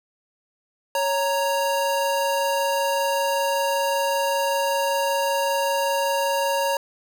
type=tone pair together; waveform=square; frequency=554.4 / 932.4 Hz; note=C#5 / A#5; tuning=0 / 0 cents; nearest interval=major sixth; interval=900 cents; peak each=-24 dBFS; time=0.95-6.77 s; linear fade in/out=2 ms; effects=none